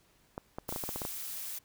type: clicks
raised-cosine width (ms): 1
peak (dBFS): -23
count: 10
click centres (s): 0.379 / 0.585 / 0.691 / 0.725 / 0.761 / 0.838 / 0.891 / 0.96 / 1.018 / 1.051
type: noise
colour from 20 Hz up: blue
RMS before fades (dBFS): -40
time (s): 0.68-1.59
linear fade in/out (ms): 10
effects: pink hiss -67 dBFS RMS until 1.64 s